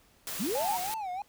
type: noise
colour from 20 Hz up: white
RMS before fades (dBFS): -37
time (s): 0.27-0.94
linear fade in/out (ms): 0
type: linear sweep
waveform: sine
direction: up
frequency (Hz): 153.1 to 987.8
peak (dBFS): -29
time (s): 0.39-0.78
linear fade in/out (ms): 20
type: tone with vibrato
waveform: triangle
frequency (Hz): 801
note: G5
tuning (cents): +37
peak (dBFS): -31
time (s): 0.55-1.22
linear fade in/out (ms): 2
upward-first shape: sine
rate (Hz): 3.1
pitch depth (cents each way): 190
effects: pink hiss -63 dBFS RMS until 1.28 s